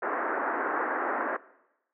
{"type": "band-pass noise", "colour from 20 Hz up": "white", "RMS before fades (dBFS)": -30, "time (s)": [0.02, 1.37], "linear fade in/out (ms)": 10, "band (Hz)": [260, 1700], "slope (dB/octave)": 48, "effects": ["noise-tail reverb RT60 0.9 s tail -19 dB re dry"]}